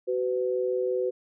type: tone pair together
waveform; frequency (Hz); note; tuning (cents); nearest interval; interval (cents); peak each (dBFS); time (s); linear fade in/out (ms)
sine; 376.1 / 502; F#4 / B4; +28 / +28; perfect fourth; 500; -27; 0.07-1.11; 20
effects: none